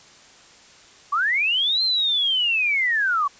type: linear two-way sweep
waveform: sine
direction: up then down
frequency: 1093 to 4186 to 1093 Hz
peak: -18 dBFS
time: 1.12-3.28 s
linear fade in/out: 10 ms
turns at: 1.83 s
effects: white hiss -49 dBFS RMS until 3.39 s + resampled to 16000 Hz